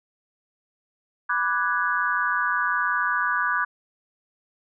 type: chord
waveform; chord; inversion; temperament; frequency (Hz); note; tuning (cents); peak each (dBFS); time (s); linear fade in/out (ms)
sine; G# half-diminished seventh; first; equal; 987.8 / 1174.7 / 1480 / 1661.2; B5 / D6 / F#6 / G#6; 0 / 0 / 0 / 0; -29 / -26 / -25 / -27; 1.29-3.65; 10
effects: none